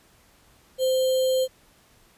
sine tone with sample-and-hold, 518 Hz, C5, 17 cents flat, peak -19 dBFS, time 0.78-1.48 s, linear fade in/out 50 ms, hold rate 3675 Hz, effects pink hiss -58 dBFS RMS until 2.17 s + resampled to 32000 Hz

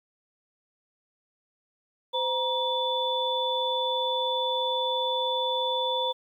sine tone cluster, 514 / 949 / 3483 Hz, C5 / A#5 / A7, -31 / +31 / -18 cents, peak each -29 dBFS, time 2.13-6.13 s, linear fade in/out 20 ms, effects 10-bit

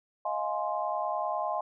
sine chord, F minor seventh, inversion third, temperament just, 628.6 / 698.5 / 838.1 / 1047.7 Hz, Eb5 / F5 / Ab5 / C6, +18 / 0 / +16 / +2 cents, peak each -34 dBFS, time 0.25-1.61 s, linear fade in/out 5 ms, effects none

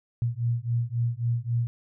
sine beating tone pair, 116.54 / 120.24 Hz, A#2 / B2, 0 / -46 cents, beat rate 3.7 Hz, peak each -27 dBFS, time 0.22-1.67 s, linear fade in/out 0 ms, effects none

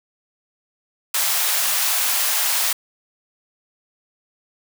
white high-pass noise, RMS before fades -20 dBFS, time 1.14-2.73 s, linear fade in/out 5 ms, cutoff 640 Hz, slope 24 dB/octave, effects none

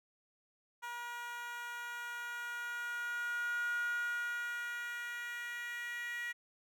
10% pulse tone with high-pass filter sweep, 478.2 Hz, A#4, 44 cents sharp, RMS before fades -40 dBFS, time 0.82-6.33 s, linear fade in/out 20 ms, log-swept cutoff 1100 to 1800 Hz, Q 10, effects none

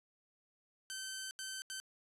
10% pulse tone bursts at uneven times, 1541 Hz, G6, 30 cents flat, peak -33 dBFS, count 3, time 0.9-1.31 / 1.39-1.62 / 1.7-1.8 s, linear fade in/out 0 ms, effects resampled to 32000 Hz + 12-bit

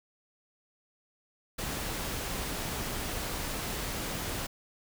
pink noise, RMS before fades -35 dBFS, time 1.58-4.47 s, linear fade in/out 10 ms, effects none

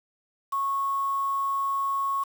sine tone with quantisation, 1100 Hz, C#6, 14 cents flat, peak -24 dBFS, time 0.52-2.24 s, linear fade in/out 10 ms, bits 7, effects none

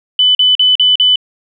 sine tone bursts, 3000 Hz, F#7, 23 cents sharp, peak -6 dBFS, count 5, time 0.19-1.158 s, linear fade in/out 2 ms, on 160 ms, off 42 ms, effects none

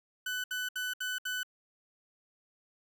30% pulse tone bursts, 1500 Hz, F#6, 23 cents sharp, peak -30 dBFS, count 5, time 0.26-1.432 s, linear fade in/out 5 ms, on 180 ms, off 68 ms, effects none

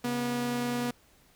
sawtooth tone pair together, 136.25 / 242.5 Hz, C#3 / B3, -29 / -31 cents, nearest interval minor seventh, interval 998 cents, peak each -35 / -25 dBFS, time 0.04-0.91 s, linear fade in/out 5 ms, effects pink hiss -62 dBFS RMS until 1.35 s

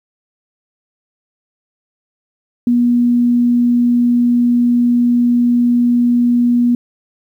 sine tone, 241.3 Hz, B3, 40 cents flat, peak -9 dBFS, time 2.67-6.75 s, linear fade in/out 2 ms, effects 8-bit

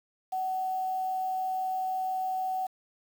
sine tone with quantisation, 751 Hz, F#5, 26 cents sharp, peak -28 dBFS, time 0.32-2.67 s, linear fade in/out 10 ms, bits 8, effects none

